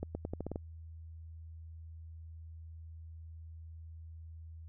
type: accelerating click train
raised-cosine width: 2 ms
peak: -24 dBFS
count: 8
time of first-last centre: 0.03-0.559 s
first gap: 120 ms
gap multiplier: 0.84
effects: added 81 Hz sine -46 dBFS peak until 4.68 s